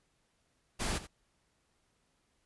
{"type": "noise with echo", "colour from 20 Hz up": "pink", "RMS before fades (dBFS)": -34, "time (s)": [0.79, 0.99], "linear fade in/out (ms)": 20, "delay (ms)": 84, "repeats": 1, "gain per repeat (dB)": -14, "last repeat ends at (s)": 1.074, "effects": ["pink hiss -75 dBFS RMS until 2.45 s", "resampled to 24000 Hz"]}